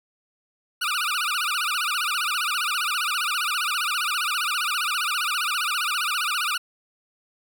20% pulse tone with vibrato, 1318.5 Hz, E6, in tune, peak -18 dBFS, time 0.81-6.58 s, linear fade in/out 10 ms, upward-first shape sine, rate 15 Hz, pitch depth 210 cents each way, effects none

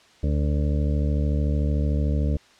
harmonic tone, 73.42 Hz, D2, in tune, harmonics 1 / 2 / 3 / 4 / 6 / 7 / 8, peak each -21 / -27 / -31 / -33 / -37 / -38 / -39 dBFS, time 0.23-2.37 s, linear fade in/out 5 ms, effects white hiss -54 dBFS RMS until 2.59 s + low-pass 5000 Hz 12 dB/octave

